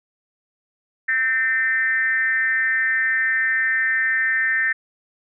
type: tone with frequency modulation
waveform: sine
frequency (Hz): 1813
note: A#6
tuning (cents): -49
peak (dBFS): -17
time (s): 1.08-4.73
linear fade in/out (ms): 10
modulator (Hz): 248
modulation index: 0.79
effects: none